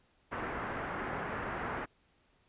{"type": "low-pass noise", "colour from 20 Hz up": "white", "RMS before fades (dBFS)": -38, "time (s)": [0.31, 1.86], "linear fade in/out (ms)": 20, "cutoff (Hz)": 1700, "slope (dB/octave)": 24, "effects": ["pink hiss -70 dBFS RMS until 2.48 s", "resampled to 8000 Hz"]}